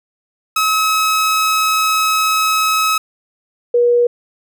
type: tone pair in turn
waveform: sawtooth / sine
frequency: 1283 / 480.9 Hz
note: E6 / B4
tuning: -47 / -46 cents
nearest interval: octave + perfect fourth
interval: 1699 cents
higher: first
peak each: -9 dBFS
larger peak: neither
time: 0.56-2.98 / 3.74-4.07 s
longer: first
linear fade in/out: 5 ms
effects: none